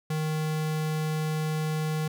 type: tone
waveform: square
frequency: 155.56 Hz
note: D#3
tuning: in tune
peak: -27 dBFS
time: 0.1-2.08 s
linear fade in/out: 5 ms
effects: none